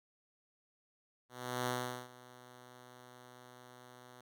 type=tone with ADSR envelope; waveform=5% pulse; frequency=124.5 Hz; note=B2; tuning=14 cents sharp; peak=-22 dBFS; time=1.29-4.21 s; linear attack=380 ms; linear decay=410 ms; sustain=-21 dB; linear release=4 ms; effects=none